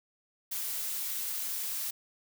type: noise with amplitude modulation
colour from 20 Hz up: blue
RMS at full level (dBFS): -33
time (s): 0.51-1.91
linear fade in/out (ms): 10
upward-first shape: sine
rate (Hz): 206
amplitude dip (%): 40
effects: none